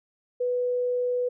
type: tone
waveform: sine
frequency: 493.9 Hz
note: B4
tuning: in tune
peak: -23 dBFS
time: 0.4-1.29 s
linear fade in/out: 10 ms
effects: none